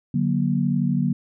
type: chord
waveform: sine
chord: D augmented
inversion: none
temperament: equal with one note detuned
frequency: 146.83 / 185 / 238 Hz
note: D3 / F#3 / A#3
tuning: 0 / 0 / +36 cents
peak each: -23 dBFS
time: 0.14-1.13 s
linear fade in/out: 5 ms
effects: none